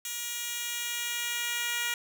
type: tone with high-pass filter sweep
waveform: 10% pulse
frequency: 476 Hz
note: A#4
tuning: 36 cents sharp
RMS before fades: -33 dBFS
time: 0.05-1.94 s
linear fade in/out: 2 ms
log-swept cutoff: 4500 to 1900 Hz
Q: 0.78
effects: none